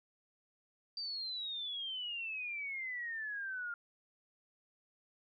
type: exponential sweep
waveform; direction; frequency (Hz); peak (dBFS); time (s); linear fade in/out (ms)
sine; down; 4699 to 1396.9; -38; 0.97-3.74; 2
effects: none